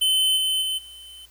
square tone with level steps, 3054 Hz, G7, 46 cents flat, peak -18 / -21 / -24 / -41 dBFS, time 0.01-1.26 s, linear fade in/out 10 ms, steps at 0.36 / 0.61 / 0.77 s, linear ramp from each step 20 ms, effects added 60 Hz sine -56 dBFS peak until 1.3 s + white hiss -56 dBFS RMS until 1.3 s

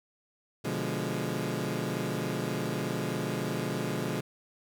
20% pulse chord, B diminished seventh, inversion none, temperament equal, 123.47 / 146.83 / 174.61 / 207.7 Hz, B2 / D3 / F3 / Ab3, 0 / 0 / 0 / 0 cents, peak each -31 dBFS, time 0.64-4.21 s, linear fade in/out 10 ms, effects none

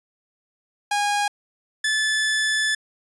sawtooth tone pair in turn, 820 / 1737.5 Hz, G#5 / A6, -22 / -22 cents, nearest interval octave + minor second, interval 1300 cents, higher second, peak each -16 dBFS, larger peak neither, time 0.91-1.28 / 1.84-2.75 s, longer second, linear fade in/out 5 ms, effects resampled to 24000 Hz

